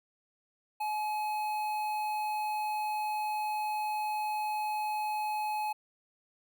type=tone with notch filter; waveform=square; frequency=850 Hz; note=G#5; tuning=40 cents sharp; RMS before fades=-33 dBFS; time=0.8-5.73 s; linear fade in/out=10 ms; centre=6400 Hz; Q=0.64; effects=none